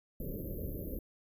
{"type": "band-stop noise", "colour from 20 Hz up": "pink", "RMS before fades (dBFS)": -39, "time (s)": [0.2, 0.99], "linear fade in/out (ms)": 2, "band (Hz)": [580, 12000], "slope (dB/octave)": 96, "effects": ["resampled to 32000 Hz"]}